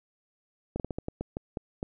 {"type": "slowing click train", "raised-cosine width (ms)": 2, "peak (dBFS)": -19, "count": 10, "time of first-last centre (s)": [0.76, 1.829], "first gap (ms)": 38, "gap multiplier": 1.27, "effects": []}